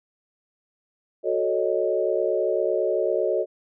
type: chord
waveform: sine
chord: D# half-diminished seventh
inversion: first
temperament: equal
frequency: 370 / 440 / 554.4 / 622.3 Hz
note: F#4 / A4 / C#5 / D#5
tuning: 0 / 0 / 0 / 0 cents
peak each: -26 dBFS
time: 1.23-3.46 s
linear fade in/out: 50 ms
effects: none